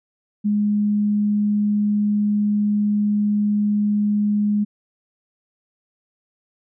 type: tone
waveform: sine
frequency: 207.7 Hz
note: G#3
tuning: in tune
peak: -16 dBFS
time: 0.44-4.65 s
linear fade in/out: 20 ms
effects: none